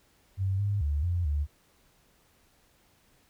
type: tone with pitch steps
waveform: sine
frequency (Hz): 96.2 / 101.4 / 73 / 87.5 / 73.1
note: G2 / G#2 / D2 / F2 / D2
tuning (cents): -32 / -41 / -10 / +4 / -7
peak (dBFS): -25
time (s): 0.37-1.47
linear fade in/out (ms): 50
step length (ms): 220
effects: pink hiss -65 dBFS RMS until 3.29 s